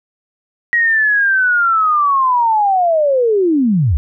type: linear sweep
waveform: sine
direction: down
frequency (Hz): 1905 to 61.74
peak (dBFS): -10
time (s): 0.73-3.97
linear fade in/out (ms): 0
effects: none